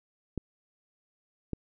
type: clicks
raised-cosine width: 3 ms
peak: -19 dBFS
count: 2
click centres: 0.377 / 1.533 s
effects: none